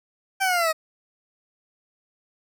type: linear sweep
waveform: 20% pulse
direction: down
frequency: 784 to 622.3 Hz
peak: -15 dBFS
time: 0.4-0.73 s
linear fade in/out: 20 ms
effects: none